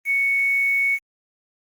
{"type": "tone with quantisation", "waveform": "sine", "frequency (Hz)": 2219, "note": "C#7", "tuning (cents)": 1, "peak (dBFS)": -17, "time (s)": [0.05, 0.99], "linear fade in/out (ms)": 50, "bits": 7, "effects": ["Opus 32 kbps"]}